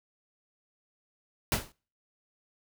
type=noise with exponential decay; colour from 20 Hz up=pink; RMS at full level=-23 dBFS; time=1.52-1.72 s; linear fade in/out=1 ms; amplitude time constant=43 ms; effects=noise-tail reverb RT60 0.4 s tail -25 dB re dry